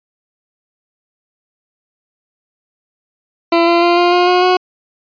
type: tone with pitch steps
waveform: 20% pulse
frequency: 337.3 / 341.8 / 346.4 / 351 / 355.7 / 360.5 / 365.3 Hz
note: E4 / F4 / F4 / F4 / F4 / F#4 / F#4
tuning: +40 / -37 / -14 / +9 / +32 / -45 / -22 cents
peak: -4 dBFS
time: 3.52-4.57 s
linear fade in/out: 5 ms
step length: 150 ms
effects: resampled to 11025 Hz